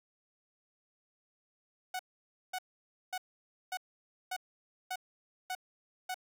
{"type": "tone bursts", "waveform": "sawtooth", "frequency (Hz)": 740, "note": "F#5", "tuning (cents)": 0, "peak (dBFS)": -31, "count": 8, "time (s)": [1.94, 6.144], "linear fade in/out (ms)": 5, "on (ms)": 53, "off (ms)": 540, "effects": []}